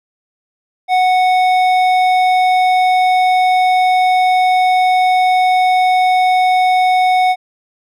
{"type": "tone with hard clipping", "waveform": "sine", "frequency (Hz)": 738, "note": "F#5", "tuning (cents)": -5, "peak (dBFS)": -11, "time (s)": [0.88, 7.36], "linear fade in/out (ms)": 50, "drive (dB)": 10, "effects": []}